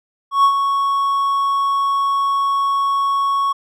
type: tone with ADSR envelope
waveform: triangle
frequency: 1108.7 Hz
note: C#6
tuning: in tune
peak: -6 dBFS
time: 0.31-3.53 s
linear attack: 130 ms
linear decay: 77 ms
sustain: -7 dB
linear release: 13 ms
effects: none